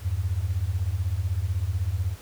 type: beating tone pair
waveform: sine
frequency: 82.41 / 98.41 Hz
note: E2 / G2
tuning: 0 / +7 cents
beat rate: 16 Hz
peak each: -27 / -26 dBFS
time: 0.01-2.16 s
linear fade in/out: 50 ms
effects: pink hiss -48 dBFS RMS until 2.21 s